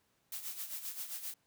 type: noise with tremolo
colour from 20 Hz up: blue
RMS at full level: -40 dBFS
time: 0.32-1.34 s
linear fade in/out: 2 ms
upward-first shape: sine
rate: 7.6 Hz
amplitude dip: 65%
effects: pink hiss -75 dBFS RMS until 1.46 s + high-pass 80 Hz 12 dB/octave